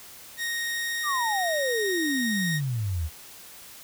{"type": "tone", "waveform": "sawtooth", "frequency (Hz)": 1864.7, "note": "A#6", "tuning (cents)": 0, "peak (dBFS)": -24, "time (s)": [0.37, 2.61], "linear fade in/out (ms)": 50}
{"type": "exponential sweep", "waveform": "sine", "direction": "down", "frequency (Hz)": [1244.5, 73.42], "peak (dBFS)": -25, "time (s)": [1.03, 3.1], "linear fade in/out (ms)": 50}
{"effects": ["white hiss -46 dBFS RMS until 3.83 s"]}